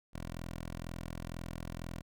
10% pulse tone, 42.08 Hz, E1, 36 cents sharp, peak -32 dBFS, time 0.13-2.02 s, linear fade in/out 20 ms, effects none

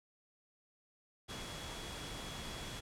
sine tone in noise, 3353 Hz, G#7, 16 cents sharp, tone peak -51 dBFS, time 1.28-2.81 s, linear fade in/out 20 ms, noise pink, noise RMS -45 dBFS, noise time 1.28-2.81 s, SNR -9 dB, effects low-pass 9000 Hz 12 dB/octave

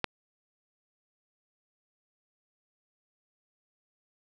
click, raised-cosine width 0.3 ms, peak -11 dBFS, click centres 0.043 s, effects none

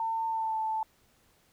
sine tone with pitch glide, 901 to 878.9 Hz, A5 to A5, +41 to -2 cents, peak -28 dBFS, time 0-0.83 s, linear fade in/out 2 ms, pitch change -43 cents, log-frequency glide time 0.27-0.58 s, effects pink hiss -66 dBFS RMS until 1.52 s

